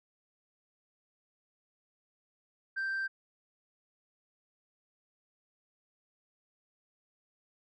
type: tone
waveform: sine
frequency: 1568 Hz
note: G6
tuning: in tune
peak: -29 dBFS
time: 2.76-3.08 s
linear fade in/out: 20 ms
effects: tanh soft clip ceiling -30 dBFS